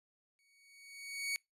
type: tone with exponential growth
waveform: sawtooth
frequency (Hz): 2238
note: C#7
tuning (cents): +16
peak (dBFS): -29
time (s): 0.39-1.36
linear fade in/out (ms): 0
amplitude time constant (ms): 210
effects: noise-tail reverb RT60 0.2 s tail -26 dB re dry + resampled to 32000 Hz